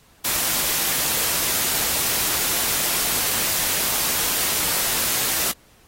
white noise, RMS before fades -22 dBFS, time 0.24-5.52 s, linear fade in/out 10 ms, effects pink hiss -55 dBFS RMS until 5.87 s + AAC 48 kbps

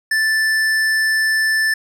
sine tone with hard clipping, 1760 Hz, A6, in tune, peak -16 dBFS, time 0.11-1.74 s, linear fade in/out 5 ms, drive 12 dB, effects none

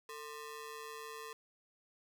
sawtooth ring-modulated tone, 748 Hz, F#5, 19 cents sharp, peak -38 dBFS, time 0.09-1.33 s, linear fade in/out 2 ms, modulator 301 Hz, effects none

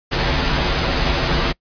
pink noise with comb filter, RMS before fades -18 dBFS, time 0.11-1.53 s, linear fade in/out 20 ms, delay 9.8 ms, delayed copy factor -0.9, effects noise-tail reverb RT60 0.1 s tail -24 dB re dry + resampled to 11025 Hz

